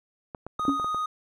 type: clicks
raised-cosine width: 1 ms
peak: -22 dBFS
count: 8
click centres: 0.348 / 0.466 / 0.596 / 0.652 / 0.694 / 0.798 / 0.845 / 0.946 s
type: tone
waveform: triangle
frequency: 1244.5 Hz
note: D#6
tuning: in tune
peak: -24 dBFS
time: 0.59-1.06 s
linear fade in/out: 5 ms
type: tone with exponential decay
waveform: sine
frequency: 278.9 Hz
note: C#4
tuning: 11 cents sharp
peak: -16 dBFS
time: 0.68-0.84 s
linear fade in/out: 2 ms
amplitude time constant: 33 ms
effects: none